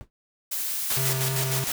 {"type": "noise with exponential decay", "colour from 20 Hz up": "brown", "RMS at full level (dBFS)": -36, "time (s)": [0.01, 0.1], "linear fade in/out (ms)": 0, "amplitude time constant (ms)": 18}
{"type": "noise", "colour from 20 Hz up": "blue", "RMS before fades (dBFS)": -29, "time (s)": [0.51, 1.13], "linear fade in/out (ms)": 10}
{"type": "noise with tremolo", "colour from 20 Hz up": "white", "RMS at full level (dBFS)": -27, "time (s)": [0.9, 1.72], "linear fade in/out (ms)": 2, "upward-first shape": "square", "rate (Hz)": 6.5, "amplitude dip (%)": 45}
{"type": "tone with vibrato", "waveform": "square", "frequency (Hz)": 132.4, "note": "C3", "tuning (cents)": 21, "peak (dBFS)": -27, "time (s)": [0.97, 1.64], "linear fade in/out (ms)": 0, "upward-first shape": "sine", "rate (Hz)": 3.3, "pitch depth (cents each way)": 8}
{"effects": []}